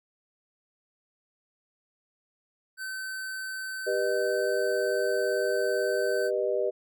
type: tone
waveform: square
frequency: 1534 Hz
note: G6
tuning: 38 cents flat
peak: -34 dBFS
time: 2.77-6.31 s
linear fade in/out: 50 ms
type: chord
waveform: sine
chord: G augmented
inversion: none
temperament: just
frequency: 392 / 490 / 612.5 Hz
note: G4 / B4 / D#5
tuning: 0 / -14 / -27 cents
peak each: -29 dBFS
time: 3.86-6.71 s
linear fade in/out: 20 ms
effects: none